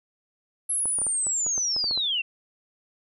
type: linear sweep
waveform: sine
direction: down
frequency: 11140 to 2637 Hz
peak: -23 dBFS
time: 0.69-2.22 s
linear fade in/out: 10 ms
type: clicks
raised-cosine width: 1 ms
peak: -24 dBFS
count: 11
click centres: 0.856 / 0.987 / 1.017 / 1.067 / 1.268 / 1.465 / 1.579 / 1.764 / 1.842 / 1.911 / 1.976 s
effects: none